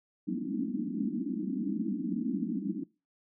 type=band-pass noise; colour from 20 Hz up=white; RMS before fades=-33 dBFS; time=0.27-2.84 s; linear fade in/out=10 ms; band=180 to 320 Hz; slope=96 dB/octave; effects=noise-tail reverb RT60 0.3 s tail -22 dB re dry